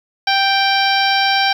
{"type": "harmonic tone", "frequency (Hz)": 784, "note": "G5", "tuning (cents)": 0, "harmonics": [1, 2, 3, 4, 5, 6, 7], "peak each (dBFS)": [-16, -19, -21, -22, -23, -24, -24], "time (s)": [0.27, 1.53], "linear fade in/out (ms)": 5, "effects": ["7-bit"]}